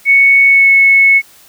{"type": "tone with pitch glide", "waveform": "sine", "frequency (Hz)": [2217, 2199], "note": ["C#7", "C#7"], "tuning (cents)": [0, -14], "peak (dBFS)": -4, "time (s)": [0.05, 1.22], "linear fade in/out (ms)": 50, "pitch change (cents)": -14, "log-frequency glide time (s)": [0.46, 0.7], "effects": ["white hiss -43 dBFS RMS until 1.48 s"]}